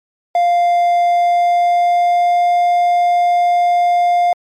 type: tone with pitch glide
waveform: triangle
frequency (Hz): 698.5 to 703.4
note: F5 to F5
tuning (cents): 0 to +12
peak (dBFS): -8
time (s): 0.35-4.33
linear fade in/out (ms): 2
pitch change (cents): +12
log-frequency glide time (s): 1-2.5
effects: MP3 64 kbps